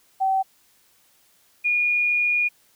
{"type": "tone pair in turn", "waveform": "sine", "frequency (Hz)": [768, 2438], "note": ["G5", "D#7"], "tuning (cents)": [-36, -36], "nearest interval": "octave + minor sixth", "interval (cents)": 2000, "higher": "second", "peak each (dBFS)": -18, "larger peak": "neither", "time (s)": [[0.2, 0.43], [1.64, 2.49]], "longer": "second", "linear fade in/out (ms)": 20, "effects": ["white hiss -60 dBFS RMS until 2.75 s"]}